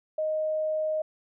sine tone, 622.3 Hz, D#5, in tune, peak -25 dBFS, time 0.18-1.02 s, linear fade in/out 5 ms, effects none

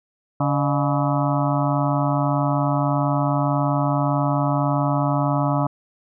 harmonic tone with a mistuned harmonic, 141.7 Hz, C#3, 38 cents sharp, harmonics 1 / 2 / 4 / 5 / 6 / 7 / 8 / 9, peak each -21 / -24 / -27 / -28 / -29 / -29 / -30 / -31 dBFS, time 0.4-5.67 s, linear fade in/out 5 ms, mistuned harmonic 4, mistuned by +110 cents, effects none

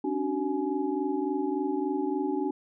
sine tone cluster, 273.7 / 297.2 / 376.9 / 841 Hz, C#4 / D4 / F#4 / G#5, -22 / +21 / +32 / +22 cents, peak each -32 / -30 / -31 / -36 dBFS, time 0.04-2.51 s, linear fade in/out 5 ms, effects none

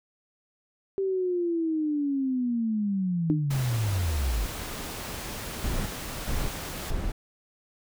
sine linear sweep, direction down, 392 to 45.15 Hz, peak -24 dBFS, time 0.98-4.46 s, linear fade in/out 0 ms
sine tone with exponential decay, 301.6 Hz, D4, 46 cents sharp, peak -18 dBFS, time 3.3-3.5 s, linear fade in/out 0 ms, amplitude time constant 43 ms
pink noise, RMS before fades -36 dBFS, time 3.5-6.91 s, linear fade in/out 10 ms
brown noise bursts, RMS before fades -28 dBFS, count 3, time 5.64-7.12 s, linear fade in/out 5 ms, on 220 ms, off 410 ms
effects none

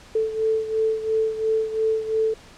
sine beating tone pair, 440 / 442.9 Hz, A4 / A4, 0 / +11 cents, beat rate 2.9 Hz, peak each -21 / -26 dBFS, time 0.15-2.34 s, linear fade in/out 5 ms, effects pink hiss -47 dBFS RMS until 2.57 s + low-pass 7000 Hz 12 dB/octave

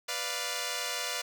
5% pulse chord, B diminished, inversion none, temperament equal, 493.9 / 587.3 / 698.5 Hz, B4 / D5 / F5, 0 / 0 / 0 cents, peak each -25 dBFS, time 0.08-1.22 s, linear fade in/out 10 ms, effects none

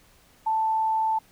sine tone, 882 Hz, A5, 4 cents sharp, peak -21 dBFS, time 0.46-1.19 s, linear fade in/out 10 ms, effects pink hiss -58 dBFS RMS until 1.31 s

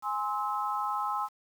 sine chord, Ab augmented, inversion none, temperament equal with one note detuned, 830.6 / 1046.5 / 1294.4 Hz, Ab5 / C6 / E6, 0 / 0 / -32 cents, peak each -33 dBFS, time 0.02-1.29 s, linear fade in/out 50 ms, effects 9-bit

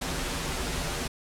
pink noise with comb filter, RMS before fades -31 dBFS, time 0.01-1.08 s, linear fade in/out 10 ms, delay 9.5 ms, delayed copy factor -0.65, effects low-pass 10000 Hz 12 dB/octave

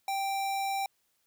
square tone, 784 Hz, G5, in tune, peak -30 dBFS, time 0.08-0.86 s, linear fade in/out 2 ms, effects white hiss -74 dBFS RMS until 1.26 s

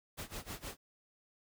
pink noise with tremolo, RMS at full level -42 dBFS, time 0.17-0.77 s, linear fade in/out 20 ms, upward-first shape sine, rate 6.4 Hz, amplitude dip 90%, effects none

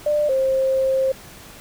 sine tone pair in turn, 595 / 530.1 Hz, D5 / C5, +22 / +23 cents, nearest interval major second, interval 199 cents, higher first, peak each -16 dBFS, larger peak neither, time 0.06-0.29 / 0.29-1.12 s, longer second, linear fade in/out 5 ms, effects pink hiss -42 dBFS RMS until 1.6 s

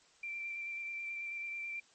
sine tone with vibrato, 2354 Hz, D7, 3 cents sharp, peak -38 dBFS, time 0.23-1.8 s, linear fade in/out 5 ms, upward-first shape square, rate 9.2 Hz, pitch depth 12 cents each way, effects white hiss -65 dBFS RMS until 1.94 s + MP3 32 kbps

